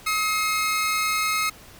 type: tone pair together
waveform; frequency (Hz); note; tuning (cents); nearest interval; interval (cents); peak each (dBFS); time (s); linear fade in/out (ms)
sawtooth; 1275 / 2135; D#6 / C7; +42 / +34; major sixth; 892; -20 / -22; 0.06-1.5; 10
effects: pink hiss -47 dBFS RMS until 1.79 s